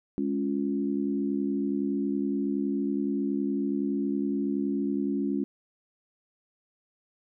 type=chord; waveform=sine; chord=Db major; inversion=second; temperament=equal; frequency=207.7 / 277.2 / 349.2 Hz; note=Ab3 / Db4 / F4; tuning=0 / 0 / 0 cents; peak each=-30 / -28 / -33 dBFS; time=0.18-5.44 s; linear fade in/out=0 ms; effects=none